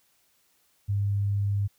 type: tone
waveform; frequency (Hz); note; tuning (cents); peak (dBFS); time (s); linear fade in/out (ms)
sine; 100.8; G2; +49; -23; 0.88-1.68; 20
effects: white hiss -67 dBFS RMS until 1.78 s